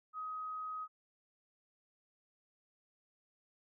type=tone; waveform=sine; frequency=1260 Hz; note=D#6; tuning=21 cents sharp; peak=-39 dBFS; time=0.13-0.88 s; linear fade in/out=50 ms; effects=none